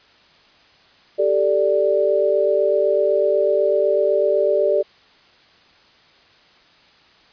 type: chord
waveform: sine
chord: G suspended second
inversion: none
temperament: equal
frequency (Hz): 392 / 440 / 587.3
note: G4 / A4 / D5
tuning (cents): 0 / 0 / 0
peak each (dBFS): -20 / -21 / -17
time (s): 1.18-4.83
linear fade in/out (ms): 20
effects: white hiss -52 dBFS RMS until 7.32 s + resampled to 11025 Hz